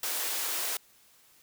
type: high-pass noise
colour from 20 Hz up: white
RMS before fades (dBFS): -32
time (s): 0.03-0.77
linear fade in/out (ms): 2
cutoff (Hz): 340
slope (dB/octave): 24
effects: white hiss -61 dBFS RMS until 1.42 s